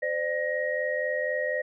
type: tone cluster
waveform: sine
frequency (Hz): 514 / 598 / 1883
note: C5 / D5 / A#6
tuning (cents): -31 / +31 / +17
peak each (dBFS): -30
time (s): 0.02-1.62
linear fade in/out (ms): 10
effects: none